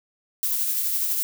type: noise with tremolo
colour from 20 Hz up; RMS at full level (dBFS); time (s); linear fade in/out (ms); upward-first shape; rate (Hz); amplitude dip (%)
violet; -23; 0.43-1.23; 0; triangle; 12; 35
effects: none